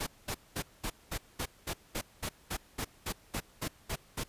pink noise bursts, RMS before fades -35 dBFS, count 16, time 0-4.238 s, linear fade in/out 10 ms, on 68 ms, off 210 ms, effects pink hiss -61 dBFS RMS until 4.28 s + resampled to 32000 Hz

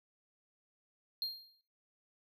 triangle tone with exponential decay, 4214 Hz, C8, 12 cents sharp, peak -30 dBFS, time 1.22-1.61 s, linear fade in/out 1 ms, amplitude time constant 83 ms, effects noise-tail reverb RT60 0.3 s tail -17 dB re dry

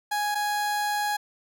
30% pulse tone pair in turn, 830.6 / 830.6 Hz, G#5 / G#5, 0 / 0 cents, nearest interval unison, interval 0 cents, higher neither, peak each -22 dBFS, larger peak neither, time 0.11-0.35 / 0.35-1.17 s, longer second, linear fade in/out 10 ms, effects none

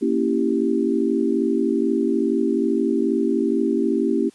sine chord, A# diminished seventh, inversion none, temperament equal, 233.1 / 277.2 / 329.6 / 392 Hz, A#3 / C#4 / E4 / G4, 0 / 0 / 0 / 0 cents, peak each -23 dBFS, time 0.01-4.3 s, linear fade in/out 20 ms, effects white hiss -55 dBFS RMS until 4.34 s + resampled to 24000 Hz

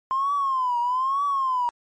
triangle tone with vibrato, 1044 Hz, C6, 4 cents flat, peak -17 dBFS, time 0.11-1.69 s, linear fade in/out 0 ms, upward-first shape triangle, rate 1.1 Hz, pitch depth 170 cents each way, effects tanh soft clip ceiling -18 dBFS + MP3 48 kbps

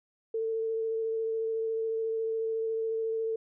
sine tone with vibrato, 447.6 Hz, A4, 30 cents sharp, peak -28 dBFS, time 0.34-3.36 s, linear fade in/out 5 ms, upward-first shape sine, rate 14 Hz, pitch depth 12 cents each way, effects none

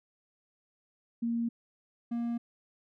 sine / triangle tone pair in turn, 233.1 / 235.3 Hz, A#3 / A#3, 0 / +16 cents, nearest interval unison, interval 16 cents, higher second, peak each -28 dBFS, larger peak neither, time 1.22-1.49 / 2.11-2.38 s, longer neither, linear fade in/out 10 ms, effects none

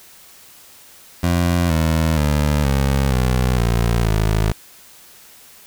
20% pulse tone with pitch steps, 86.9 / 80.15 / 73.92 / 68.18 / 62.88 / 58 / 53.49 Hz, F2 / E2 / D2 / C#2 / B1 / A#1 / A1, -8 / -48 / +12 / -28 / +32 / -8 / -48 cents, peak -10 dBFS, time 1.23-4.52 s, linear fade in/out 5 ms, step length 470 ms, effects white hiss -45 dBFS RMS until 5.66 s

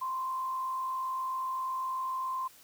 sine tone with frequency modulation, 1043 Hz, C6, 6 cents flat, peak -31 dBFS, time 0.01-2.48 s, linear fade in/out 10 ms, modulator 47.7 Hz, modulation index 0.39, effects white hiss -57 dBFS RMS until 2.63 s

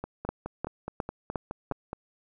two click trains, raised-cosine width 1 ms, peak -20 / -15 dBFS, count 10 / 5, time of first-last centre 0.04-1.931 / 0.29-1.713 s, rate 4.76 / 2.81 Hz, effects none

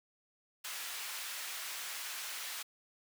pink high-pass noise, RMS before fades -42 dBFS, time 0.64-2.63 s, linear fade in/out 10 ms, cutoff 1500 Hz, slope 12 dB/octave, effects none

